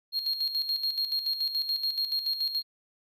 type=tone with tremolo; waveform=triangle; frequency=4249 Hz; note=C8; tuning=26 cents sharp; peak=-24 dBFS; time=0.12-2.63 s; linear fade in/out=50 ms; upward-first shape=square; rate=7 Hz; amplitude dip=60%; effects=none